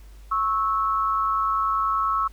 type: tone pair together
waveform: sine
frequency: 1100 / 1310.2 Hz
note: C#6 / E6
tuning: -14 / -11 cents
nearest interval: minor third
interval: 303 cents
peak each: -23 dBFS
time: 0.31-2.28 s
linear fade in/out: 10 ms
effects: added 50 Hz sine -42 dBFS peak until 2.32 s + pink hiss -57 dBFS RMS until 2.32 s